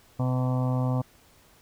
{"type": "harmonic tone", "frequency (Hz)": 127.3, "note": "C3", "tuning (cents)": -47, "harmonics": [1, 2, 4, 5, 6, 7, 8, 9], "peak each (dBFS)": [-24, -30, -36, -38, -40, -41, -42, -43], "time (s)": [0.19, 1.02], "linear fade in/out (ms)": 10, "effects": ["pink hiss -58 dBFS RMS until 1.61 s"]}